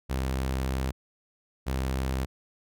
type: tone pair in turn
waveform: sawtooth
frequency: 65.6 / 65.6 Hz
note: C2 / C2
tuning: +5 / +5 cents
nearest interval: unison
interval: 0 cents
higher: neither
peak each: -23 dBFS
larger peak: neither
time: 0.09-0.92 / 1.66-2.26 s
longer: first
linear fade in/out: 20 ms
effects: none